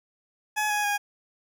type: tone with pitch steps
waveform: 20% pulse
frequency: 847 / 833.4 / 820 Hz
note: G#5 / G#5 / G#5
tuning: +34 / +6 / -22 cents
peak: -19 dBFS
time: 0.56-0.98 s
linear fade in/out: 20 ms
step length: 140 ms
effects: none